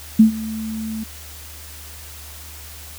sine tone with ADSR envelope, 220 Hz, A3, in tune, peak -4 dBFS, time 0.19-1.04 s, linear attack 9 ms, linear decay 110 ms, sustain -20 dB, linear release 8 ms, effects added 75 Hz sine -39 dBFS peak until 2.98 s + white hiss -39 dBFS RMS until 2.98 s

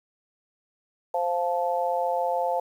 harmonic tone, 174.5 Hz, F3, 1 cent flat, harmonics 3 / 4 / 5, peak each -27 / -27 / -28 dBFS, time 1.14-2.6 s, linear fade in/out 5 ms, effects 9-bit

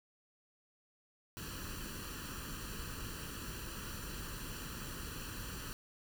pink noise with comb filter, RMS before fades -44 dBFS, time 1.37-5.73 s, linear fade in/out 0 ms, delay 0.69 ms, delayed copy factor +0.75, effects none

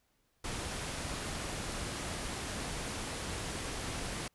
pink low-pass noise, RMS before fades -39 dBFS, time 0.44-4.28 s, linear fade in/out 5 ms, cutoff 11000 Hz, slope 96 dB/octave, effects pink hiss -75 dBFS RMS until 4.34 s

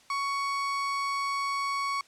35% pulse tone, 1115 Hz, C#6, 10 cents sharp, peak -26 dBFS, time 0.1-2.01 s, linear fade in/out 2 ms, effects white hiss -58 dBFS RMS until 2.07 s + low-pass 7000 Hz 12 dB/octave

